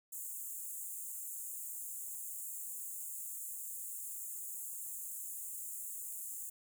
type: high-pass noise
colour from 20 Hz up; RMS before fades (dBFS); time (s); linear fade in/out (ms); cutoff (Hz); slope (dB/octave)
pink; -44; 0.12-6.5; 10; 6900; 96
effects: none